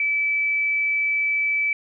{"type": "tone", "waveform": "sine", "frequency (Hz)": 2307, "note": "D7", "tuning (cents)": -31, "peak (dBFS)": -19, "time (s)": [0, 1.73], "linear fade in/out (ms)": 2, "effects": []}